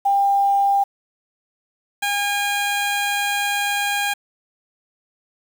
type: tone pair in turn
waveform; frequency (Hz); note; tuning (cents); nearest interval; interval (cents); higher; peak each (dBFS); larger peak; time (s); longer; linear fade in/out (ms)
sine / 15% pulse; 797 / 811.9; G5 / G#5; +28 / -39; unison; 33; second; -14 / -13; second; 0.05-0.84 / 2.02-4.14; second; 10
effects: 7-bit